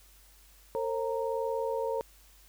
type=tone cluster; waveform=sine; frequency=454 / 535 / 928 Hz; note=A#4 / C5 / A#5; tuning=-46 / +38 / -8 cents; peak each=-32 / -33 / -36 dBFS; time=0.75-2.01 s; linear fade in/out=0 ms; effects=added 49 Hz sine -58 dBFS peak until 2.48 s + white hiss -60 dBFS RMS until 2.48 s